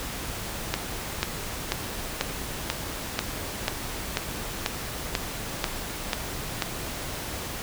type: click train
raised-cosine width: 0.2 ms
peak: -6 dBFS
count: 13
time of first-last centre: 0.74-6.622 s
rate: 2.04 Hz
effects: pink hiss -34 dBFS RMS until 7.62 s